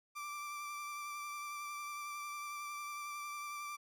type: tone with vibrato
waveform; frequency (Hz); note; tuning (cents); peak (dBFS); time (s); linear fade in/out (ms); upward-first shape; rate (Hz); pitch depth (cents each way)
30% pulse; 1174.7; D6; 0; -39; 0.15-3.77; 20; sine; 11; 17
effects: none